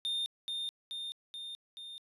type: tone with echo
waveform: triangle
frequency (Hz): 3635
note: A#7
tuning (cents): -44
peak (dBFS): -30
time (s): 0.05-0.26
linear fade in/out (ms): 0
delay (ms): 430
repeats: 4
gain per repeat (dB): -3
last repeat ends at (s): 1.98
effects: resampled to 32000 Hz